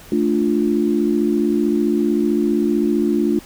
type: chord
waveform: sine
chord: D minor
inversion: second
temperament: equal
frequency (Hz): 220 / 293.7 / 349.2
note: A3 / D4 / F4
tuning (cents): 0 / 0 / 0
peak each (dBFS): -19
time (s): 0.12-3.39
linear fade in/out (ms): 2
effects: pink hiss -42 dBFS RMS until 3.45 s